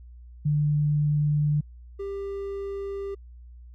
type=tone pair in turn; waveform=sine / triangle; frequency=148.4 / 396.2 Hz; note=D3 / G4; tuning=+18 / +18 cents; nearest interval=octave + perfect fourth; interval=1700 cents; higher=second; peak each=-20 / -28 dBFS; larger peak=first; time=0.45-1.61 / 1.99-3.15 s; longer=neither; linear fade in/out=10 ms; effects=added 60 Hz sine -43 dBFS peak until 3.74 s